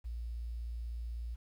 sine tone with quantisation, 58.1 Hz, A#1, 5 cents flat, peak -37 dBFS, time 0.04-1.36 s, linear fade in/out 20 ms, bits 11, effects none

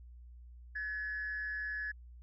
sine tone with frequency modulation, 1703 Hz, G#6, 43 cents sharp, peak -35 dBFS, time 0.75-1.92 s, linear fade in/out 10 ms, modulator 168 Hz, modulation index 0.41, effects tanh soft clip ceiling -31 dBFS + added 60 Hz sine -50 dBFS peak until 2.22 s

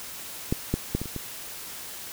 clicks, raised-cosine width 3 ms, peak -10 / -10 / -11 / -18 / -24 / -19 dBFS, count 6, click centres 0.525 / 0.74 / 0.95 / 1.016 / 1.057 / 1.163 s, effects white hiss -39 dBFS RMS until 2.12 s

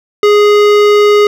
sine tone with hard clipping, 415.1 Hz, G#4, 1 cent flat, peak -6 dBFS, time 0.23-1.27 s, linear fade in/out 2 ms, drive 17 dB, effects none

